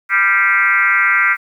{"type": "tone with frequency modulation", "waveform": "sine", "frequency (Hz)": 1760, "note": "A6", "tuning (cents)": 0, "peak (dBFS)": -10, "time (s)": [0.09, 1.37], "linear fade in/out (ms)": 50, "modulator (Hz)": 191, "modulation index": 2.6, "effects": ["8-bit"]}